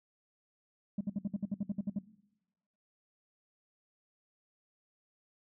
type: tone bursts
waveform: sine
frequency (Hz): 202.3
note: G#3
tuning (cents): -45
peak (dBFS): -28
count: 12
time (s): 0.98-1.988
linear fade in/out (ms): 5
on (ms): 29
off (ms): 60
effects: noise-tail reverb RT60 1.0 s tail -21 dB re dry + tanh soft clip ceiling -29 dBFS